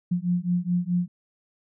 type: beating tone pair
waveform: sine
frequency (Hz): 174.61 / 179.31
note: F3 / F3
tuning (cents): 0 / +46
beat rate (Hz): 4.7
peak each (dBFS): -25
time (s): 0.11-1.08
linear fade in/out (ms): 10
effects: none